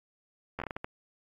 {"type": "slowing click train", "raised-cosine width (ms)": 0.5, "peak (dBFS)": -20, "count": 8, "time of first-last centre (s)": [0.59, 0.845], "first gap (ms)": 11, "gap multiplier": 1.39, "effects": ["AAC 32 kbps"]}